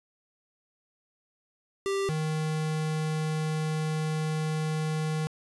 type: tone pair in turn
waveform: square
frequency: 393.1 / 156 Hz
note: G4 / D#3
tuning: +5 / +5 cents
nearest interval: octave + major third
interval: 1600 cents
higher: first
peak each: -27 / -28 dBFS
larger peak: first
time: 1.86-2.09 / 2.09-5.27 s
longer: second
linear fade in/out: 0 ms
effects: resampled to 24000 Hz + 9-bit